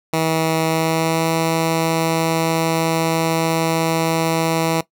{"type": "tone with pitch glide", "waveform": "10% pulse", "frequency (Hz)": [161, 163.15], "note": ["E3", "E3"], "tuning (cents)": [-41, -18], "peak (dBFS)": -8, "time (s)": [0.13, 4.81], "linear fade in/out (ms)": 5, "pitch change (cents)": 23, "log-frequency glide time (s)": [0.66, 1.28], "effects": ["noise-tail reverb RT60 0.1 s tail -18 dB re dry"]}